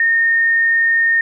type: tone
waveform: sine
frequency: 1834 Hz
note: A#6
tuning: 29 cents flat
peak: -11 dBFS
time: 0-1.21 s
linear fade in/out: 2 ms
effects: none